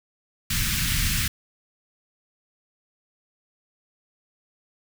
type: band-stop noise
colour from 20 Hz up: pink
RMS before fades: -24 dBFS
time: 0.5-1.28 s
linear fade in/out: 5 ms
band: 200 to 1600 Hz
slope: 24 dB/octave
effects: none